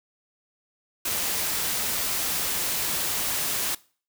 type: noise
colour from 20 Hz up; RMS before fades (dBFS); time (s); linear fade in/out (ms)
white; -27; 1.05-3.75; 5
effects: noise-tail reverb RT60 0.4 s tail -21 dB re dry